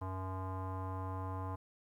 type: tone with low-pass filter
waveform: square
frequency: 94 Hz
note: F#2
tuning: 28 cents sharp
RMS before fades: -40 dBFS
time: 0.01-1.56 s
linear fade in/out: 10 ms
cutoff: 1000 Hz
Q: 5.4
effects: 12-bit